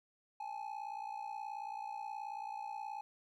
triangle ring-modulated tone, 840 Hz, G#5, 19 cents sharp, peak -36 dBFS, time 0.4-3.01 s, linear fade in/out 0 ms, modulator 29.3 Hz, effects none

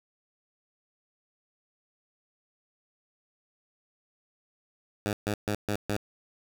10% pulse tone bursts, 103.83 Hz, G#2, in tune, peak -19 dBFS, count 5, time 5.06-5.965 s, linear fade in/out 0 ms, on 69 ms, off 140 ms, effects none

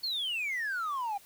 triangle exponential sweep, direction down, 4435 to 780 Hz, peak -28 dBFS, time 0.03-1.18 s, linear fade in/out 10 ms, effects tanh soft clip ceiling -26 dBFS + white hiss -57 dBFS RMS until 1.25 s

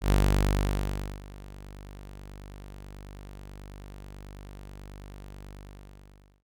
sawtooth tone with ADSR envelope, 49.21 Hz, G1, 7 cents sharp, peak -15 dBFS, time 0.01-6.43 s, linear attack 97 ms, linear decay 1100 ms, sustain -23 dB, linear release 930 ms, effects none

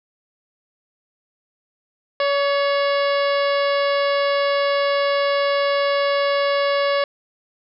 harmonic tone with a mistuned harmonic, 565 Hz, C#5, 33 cents sharp, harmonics 1 / 2 / 3 / 4 / 5 / 6 / 7 / 8 / 9, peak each -18 / -24 / -28 / -30 / -32 / -34 / -35 / -36 / -37 dBFS, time 2.2-7.04 s, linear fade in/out 2 ms, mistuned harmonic 4, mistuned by -51 cents, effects none

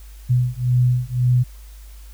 sine beating tone pair, 123.4 / 125.3 Hz, B2 / B2, -1 / +25 cents, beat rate 1.9 Hz, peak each -18 dBFS, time 0.29-1.44 s, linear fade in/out 20 ms, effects added 51 Hz sine -37 dBFS peak until 2.13 s + white hiss -51 dBFS RMS until 2.13 s

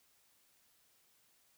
silence, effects white hiss -71 dBFS RMS until 1.57 s

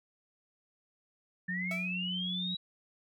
sine linear sweep, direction up, 1760 to 3907 Hz, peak -34 dBFS, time 1.48-2.57 s, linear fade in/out 10 ms
sine tone, 181.7 Hz, F#3, 31 cents flat, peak -36 dBFS, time 1.48-2.55 s, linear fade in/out 10 ms
sawtooth tone with exponential decay, 659.3 Hz, E5, in tune, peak -33 dBFS, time 1.71-1.98 s, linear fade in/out 2 ms, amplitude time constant 57 ms
effects none

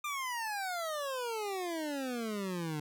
25% pulse exponential sweep, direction down, 1209 to 147.6 Hz, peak -31 dBFS, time 0.04-2.8 s, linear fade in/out 5 ms, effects none

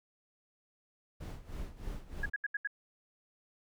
brown noise with tremolo, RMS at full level -39 dBFS, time 1.2-2.3 s, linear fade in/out 10 ms, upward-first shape sine, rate 3.2 Hz, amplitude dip 80%
sine tone bursts, 1661.2 Hz, G#6, in tune, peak -31 dBFS, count 5, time 2.23-2.674 s, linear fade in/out 5 ms, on 28 ms, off 76 ms
effects none

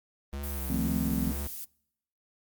square tone with vibrato, 68.5 Hz, C#2, 20 cents flat, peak -34 dBFS, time 0.33-1.47 s, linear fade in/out 0 ms, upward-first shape sine, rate 2 Hz, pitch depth 74 cents each way
violet noise, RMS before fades -39 dBFS, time 0.43-1.65 s, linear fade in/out 10 ms
sine chord, F dominant seventh, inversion third, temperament equal, 155.56 / 174.61 / 220 / 261.6 Hz, Eb3 / F3 / A3 / C4, 0 / 0 / 0 / 0 cents, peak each -35 / -33 / -32 / -32 dBFS, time 0.7-1.32 s, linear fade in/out 2 ms
effects noise-tail reverb RT60 0.8 s tail -26 dB re dry + Opus 32 kbps

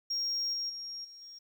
sine tone with level steps, 5580 Hz, F8, 2 cents flat, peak -28 / -31 / -38 / -48 / -46 dBFS, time 0.1-1.39 s, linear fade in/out 10 ms, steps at 0.53 / 0.69 / 1.04 / 1.21 s, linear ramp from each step 10 ms, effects tanh soft clip ceiling -28 dBFS + 11-bit

